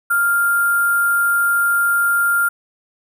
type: tone with sample-and-hold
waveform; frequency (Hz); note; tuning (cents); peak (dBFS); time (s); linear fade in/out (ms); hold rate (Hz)
sine; 1396.9; F6; 0; -13; 0.1-2.49; 10; 11025
effects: none